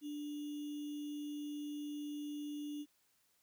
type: tone with sample-and-hold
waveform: sine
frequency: 294.1 Hz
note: D4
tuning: 3 cents sharp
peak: -40 dBFS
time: 0.01-2.86 s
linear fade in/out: 50 ms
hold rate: 3150 Hz
effects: white hiss -75 dBFS RMS until 3.42 s